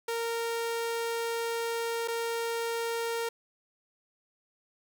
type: tone with dropouts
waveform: sawtooth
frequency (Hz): 462.6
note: A#4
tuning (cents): -13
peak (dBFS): -26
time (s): 0.08-3.29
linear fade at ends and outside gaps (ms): 5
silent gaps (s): 2.077-2.082
effects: none